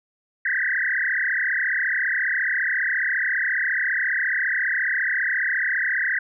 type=tone with frequency modulation; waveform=sine; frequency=1772 Hz; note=A6; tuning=12 cents sharp; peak=-20 dBFS; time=0.45-6.19 s; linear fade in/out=5 ms; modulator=34.6 Hz; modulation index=6.9; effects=none